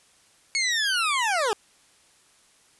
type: linear sweep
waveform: 20% pulse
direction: down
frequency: 2217 to 392 Hz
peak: -17 dBFS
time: 0.55-1.53 s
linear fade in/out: 0 ms
effects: white hiss -59 dBFS RMS until 2.79 s + resampled to 24000 Hz